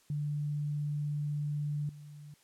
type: tone with level steps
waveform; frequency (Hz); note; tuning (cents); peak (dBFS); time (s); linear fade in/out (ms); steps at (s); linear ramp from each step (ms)
sine; 147.3; D3; +6; -31 / -46; 0.1-2.34; 2; 1.89; 2
effects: white hiss -66 dBFS RMS until 2.43 s + low-pass 11000 Hz 12 dB/octave